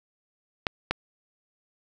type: clicks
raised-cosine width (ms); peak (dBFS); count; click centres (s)
0.3; -8; 2; 0.668 / 0.91
effects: none